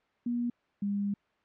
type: tone pair in turn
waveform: sine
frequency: 240 / 201.8 Hz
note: B3 / G#3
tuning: -49 / -49 cents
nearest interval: minor third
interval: 300 cents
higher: first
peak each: -28 dBFS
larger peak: neither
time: 0.26-0.5 / 0.82-1.14 s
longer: second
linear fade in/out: 5 ms
effects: white hiss -70 dBFS RMS until 1.44 s + low-pass 2000 Hz 12 dB/octave